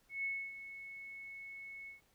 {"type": "tone with ADSR envelope", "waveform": "sine", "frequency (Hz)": 2200, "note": "C#7", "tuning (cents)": -14, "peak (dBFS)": -34, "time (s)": [0.09, 2.01], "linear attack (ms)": 150, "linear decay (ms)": 280, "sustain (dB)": -12, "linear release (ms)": 130, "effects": ["pink hiss -72 dBFS RMS until 2.14 s"]}